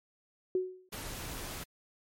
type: tone with exponential decay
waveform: sine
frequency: 370 Hz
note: F#4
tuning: in tune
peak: -24 dBFS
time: 0.55-0.89 s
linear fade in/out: 2 ms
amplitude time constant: 72 ms
type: noise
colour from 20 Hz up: pink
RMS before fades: -41 dBFS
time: 0.92-1.64 s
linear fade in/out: 10 ms
effects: MP3 64 kbps